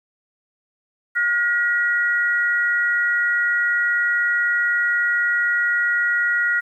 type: tone pair together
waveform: sine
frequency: 1432.4 / 1912 Hz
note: F6 / A#6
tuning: +43 / +43 cents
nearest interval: perfect fourth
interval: 500 cents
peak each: -19 / -20 dBFS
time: 1.15-6.61 s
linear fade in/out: 20 ms
effects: 9-bit